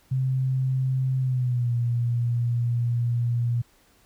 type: tone with pitch glide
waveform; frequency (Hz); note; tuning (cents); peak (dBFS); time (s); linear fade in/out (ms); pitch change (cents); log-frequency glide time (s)
sine; 130.81 to 119.26; C3 to A#2; 0 to +40; -21; 0.11-3.62; 10; -160; 1.19-1.72
effects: pink hiss -60 dBFS RMS until 4.05 s